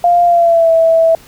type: tone with pitch glide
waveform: sine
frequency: 698.5 to 655.5 Hz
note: F5 to E5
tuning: 0 to -10 cents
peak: -6 dBFS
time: 0.04-1.15 s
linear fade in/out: 2 ms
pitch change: -110 cents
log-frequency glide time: 0.25-0.71 s
effects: pink hiss -41 dBFS RMS until 1.27 s